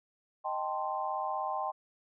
sine chord, A half-diminished seventh, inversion second, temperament equal, 622.3 / 784 / 880 / 1046.5 Hz, Eb5 / G5 / A5 / C6, 0 / 0 / 0 / 0 cents, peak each -39 / -35 / -39 / -36 dBFS, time 0.44-1.72 s, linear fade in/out 20 ms, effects none

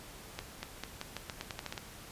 accelerating click train, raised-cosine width 0.2 ms, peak -20 dBFS, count 12, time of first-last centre 0.39-1.778 s, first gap 240 ms, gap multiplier 0.86, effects pink hiss -50 dBFS RMS until 2.11 s + resampled to 32000 Hz

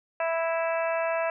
harmonic tone, 329.6 Hz, E4, in tune, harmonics 2 / 3 / 4 / 5 / 6 / 7 / 8, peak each -26 / -33 / -36 / -36 / -41 / -41 / -37 dBFS, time 0.2-1.3 s, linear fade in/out 2 ms, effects none

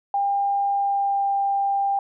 sine tone with pitch glide, 800 to 794.5 Hz, G5 to G5, +35 to +23 cents, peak -19 dBFS, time 0.14-1.99 s, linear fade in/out 2 ms, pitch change -12 cents, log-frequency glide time 0.72-1.31 s, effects none

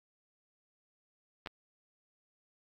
clicks, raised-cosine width 0.3 ms, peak -24 dBFS, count 2, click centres 1.461 / 1.472 s, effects AAC 32 kbps

